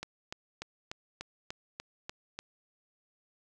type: click train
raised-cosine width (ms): 0.2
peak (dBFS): -21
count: 9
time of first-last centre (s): 0.03-2.39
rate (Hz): 3.39
effects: none